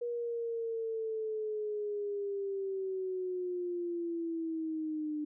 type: linear sweep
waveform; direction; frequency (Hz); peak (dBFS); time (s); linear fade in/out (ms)
sine; down; 479.6 to 298.7; -33; 0.01-5.25; 10
effects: none